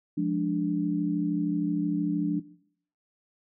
sine chord, D diminished, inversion first, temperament equal, 174.61 / 207.7 / 293.7 Hz, F3 / Ab3 / D4, 0 / 0 / 0 cents, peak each -29 / -32 / -26 dBFS, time 0.17-2.4 s, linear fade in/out 10 ms, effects noise-tail reverb RT60 0.6 s tail -17 dB re dry

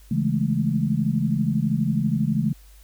sine chord, A major seventh, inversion first, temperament equal, 138.59 / 164.81 / 207.7 / 220 Hz, C#3 / E3 / G#3 / A3, 0 / 0 / 0 / 0 cents, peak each -25 dBFS, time 0.11-2.53 s, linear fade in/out 5 ms, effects added 50 Hz sine -46 dBFS peak until 2.83 s + white hiss -56 dBFS RMS until 2.83 s

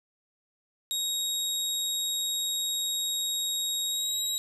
25% pulse tone with pitch glide, 3777 to 3828 Hz, A#7 to A#7, +22 to +45 cents, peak -23 dBFS, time 0.91-4.38 s, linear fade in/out 0 ms, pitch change +23 cents, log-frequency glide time 3.86-4.18 s, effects none

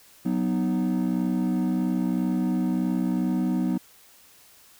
triangle chord, B major, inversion second, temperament equal with one note detuned, 185 / 246.9 / 309.9 Hz, F#3 / B3 / D#4, 0 / 0 / -7 cents, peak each -23 / -23 / -26 dBFS, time 0.25-3.78 s, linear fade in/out 10 ms, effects tanh soft clip ceiling -15 dBFS + white hiss -54 dBFS RMS until 4.79 s

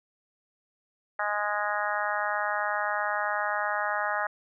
harmonic tone, 207.7 Hz, G#3, in tune, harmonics 3 / 4 / 5 / 6 / 7 / 8 / 9, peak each -34 / -32 / -36 / -33 / -34 / -34 / -36 dBFS, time 1.19-4.27 s, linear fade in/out 5 ms, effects none

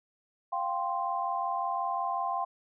sine chord, F suspended second, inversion none, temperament equal, 698.5 / 784 / 1046.5 Hz, F5 / G5 / C6, 0 / 0 / 0 cents, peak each -34 / -33 / -32 dBFS, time 0.52-2.45 s, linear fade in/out 10 ms, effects none

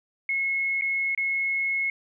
sine tone with dropouts, 2176 Hz, C#7, 33 cents flat, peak -23 dBFS, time 0.29-1.9 s, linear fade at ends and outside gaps 2 ms, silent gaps 0.812-0.82 / 1.149-1.176 s, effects none

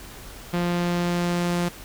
sawtooth tone with low-pass filter sweep, 174.61 Hz, F3, in tune, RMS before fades -24 dBFS, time 0.53-1.69 s, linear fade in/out 10 ms, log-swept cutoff 4000 to 11000 Hz, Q 0.75, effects added 45 Hz sine -46 dBFS peak until 1.84 s + pink hiss -42 dBFS RMS until 1.84 s

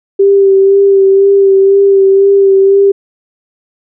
sine tone with vibrato, 392.3 Hz, G4, 1 cent sharp, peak -3 dBFS, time 0.19-2.92 s, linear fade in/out 10 ms, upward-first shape sine, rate 2 Hz, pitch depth 23 cents each way, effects none

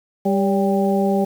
harmonic tone with a mistuned harmonic, 197.7 Hz, G3, 15 cents sharp, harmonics 1 / 2 / 3 / 4, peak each -18 / -21 / -23 / -24 dBFS, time 0.25-1.25 s, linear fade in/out 10 ms, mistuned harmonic 3, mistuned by -57 cents, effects 7-bit

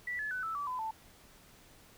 sine tone with pitch steps, 1961 / 1717 / 1503.4 / 1316.4 / 1152.6 / 1009.2 / 883.7 Hz, B6 / A6 / F#6 / E6 / D6 / B5 / A5, -13 / -43 / +27 / -3 / -33 / +37 / +7 cents, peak -34 dBFS, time 0.07-0.91 s, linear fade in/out 5 ms, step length 120 ms, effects pink hiss -59 dBFS RMS until 1.97 s

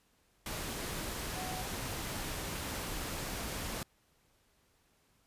sine tone in noise, 740 Hz, F#5, in tune, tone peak -42 dBFS, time 1.36-1.62 s, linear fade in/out 2 ms, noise pink, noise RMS -39 dBFS, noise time 0.46-3.83 s, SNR -6 dB, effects pink hiss -71 dBFS RMS until 5.26 s + resampled to 32000 Hz

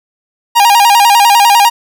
45% pulse tone with vibrato, 873 Hz, A5, 14 cents flat, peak -4 dBFS, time 0.55-1.7 s, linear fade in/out 20 ms, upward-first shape square, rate 10 Hz, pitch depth 130 cents each way, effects none

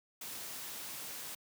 white noise, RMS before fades -44 dBFS, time 0.21-1.35 s, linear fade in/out 5 ms, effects high-pass 100 Hz 12 dB/octave

